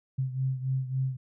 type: beating tone pair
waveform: sine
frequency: 130.81 / 134.41 Hz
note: C3 / C3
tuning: 0 / +47 cents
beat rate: 3.6 Hz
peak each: -28 / -33 dBFS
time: 0.18-1.17 s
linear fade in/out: 10 ms
effects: none